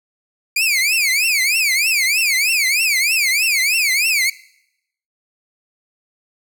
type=tone with vibrato; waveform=sawtooth; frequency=2351 Hz; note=D7; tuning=1 cent sharp; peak=-11 dBFS; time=0.56-4.3 s; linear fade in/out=5 ms; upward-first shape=triangle; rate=3.2 Hz; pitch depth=280 cents each way; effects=noise-tail reverb RT60 0.8 s tail -21 dB re dry